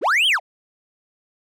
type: linear two-way sweep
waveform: triangle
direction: up then down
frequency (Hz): 220 to 3322 to 541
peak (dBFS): -13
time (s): 0.01-0.4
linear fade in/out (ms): 50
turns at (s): 0.27
effects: none